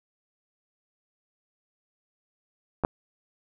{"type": "clicks", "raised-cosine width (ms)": 1, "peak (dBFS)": [-15, -7], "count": 2, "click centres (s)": [2.837, 2.849], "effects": []}